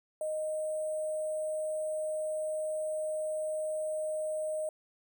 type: tone with sample-and-hold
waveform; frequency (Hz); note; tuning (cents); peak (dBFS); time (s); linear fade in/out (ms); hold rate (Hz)
sine; 621; D#5; -3; -31; 0.21-4.69; 2; 8820
effects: none